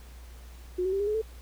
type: tone with pitch steps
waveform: sine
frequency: 362.4 / 376.9 / 392 / 407.7 / 424.1 / 441 Hz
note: F#4 / F#4 / G4 / G#4 / G#4 / A4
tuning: -36 / +32 / 0 / -32 / +36 / +4 cents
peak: -25 dBFS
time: 0.78-1.218 s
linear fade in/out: 10 ms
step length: 73 ms
effects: added 60 Hz sine -44 dBFS peak until 1.41 s + pink hiss -55 dBFS RMS until 1.41 s